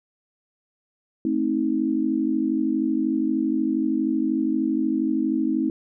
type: chord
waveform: sine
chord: A diminished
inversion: none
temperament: just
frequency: 220 / 264 / 316.8 Hz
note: A3 / C4 / Eb4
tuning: 0 / +16 / +31 cents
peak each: -27 / -24 / -23 dBFS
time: 1.25-5.7 s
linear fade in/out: 2 ms
effects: none